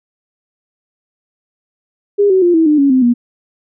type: tone with pitch steps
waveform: sine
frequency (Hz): 406.3 / 376.9 / 349.6 / 324.3 / 300.9 / 279.1 / 258.9 / 240.2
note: G#4 / F#4 / F4 / E4 / D4 / C#4 / C4 / B3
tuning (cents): -38 / +32 / +2 / -28 / +42 / +12 / -18 / -48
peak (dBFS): -7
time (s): 2.18-3.14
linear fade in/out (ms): 20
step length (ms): 120
effects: none